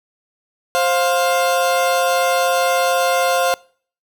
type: tone pair together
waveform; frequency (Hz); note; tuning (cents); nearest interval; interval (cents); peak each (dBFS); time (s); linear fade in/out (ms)
30% pulse; 526.7 / 703; C5 / F5; +11 / +11; perfect fourth; 500; -15; 0.75-3.54; 0
effects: noise-tail reverb RT60 0.5 s tail -25 dB re dry